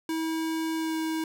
square tone with pitch glide, 322.2 to 319.6 Hz, E4 to D#4, -39 to +47 cents, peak -28 dBFS, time 0.09-1.24 s, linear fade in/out 2 ms, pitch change -14 cents, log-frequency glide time 0.77-0.96 s, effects none

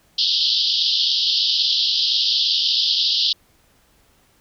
white band-pass noise, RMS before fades -19 dBFS, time 0.18-3.33 s, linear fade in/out 5 ms, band 3000 to 5100 Hz, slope 96 dB/octave, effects pink hiss -58 dBFS RMS until 4.4 s

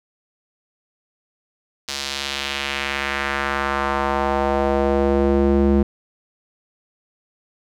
square tone with band-pass filter sweep, 69.3 Hz, C#2, in tune, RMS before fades -20 dBFS, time 1.88-5.83 s, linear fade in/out 5 ms, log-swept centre 4900 to 270 Hz, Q 1.5, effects none

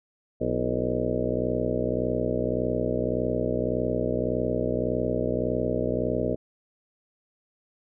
harmonic tone with a mistuned harmonic, 61.74 Hz, B1, in tune, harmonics 1 / 2 / 3 / 4 / 5 / 6 / 7 / 8 / 9 / 10, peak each -36 / -33 / -36 / -31 / -34 / -36 / -31 / -31 / -34 / -32 dBFS, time 0.4-6.36 s, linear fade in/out 20 ms, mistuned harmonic 5, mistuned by +91 cents, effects none

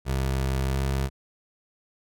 25% pulse tone with pitch glide, 66.3 to 67.34 Hz, C2 to C#2, +23 to -50 cents, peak -20 dBFS, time 0.05-1.1 s, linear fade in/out 50 ms, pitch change +27 cents, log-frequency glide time 0.66-0.79 s, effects none

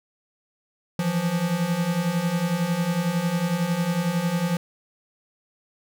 square beating tone pair, 164.81 / 175.81 Hz, E3 / F3, 0 / +12 cents, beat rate 11 Hz, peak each -28 / -24 dBFS, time 0.99-4.57 s, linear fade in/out 2 ms, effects none

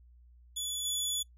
20% pulse tone with level steps, 3430 Hz, A7, 45 cents flat, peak -28 / -25 dBFS, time 0.56-1.23 s, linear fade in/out 10 ms, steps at 0.84 s, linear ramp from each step 20 ms, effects noise-tail reverb RT60 0.1 s tail -22 dB re dry + added 60 Hz sine -55 dBFS peak until 1.37 s

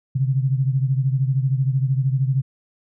sine beating tone pair, 130.81 / 143.81 Hz, C3 / D3, 0 / -36 cents, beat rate 13 Hz, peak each -18 / -23 dBFS, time 0.15-2.42 s, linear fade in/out 10 ms, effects none

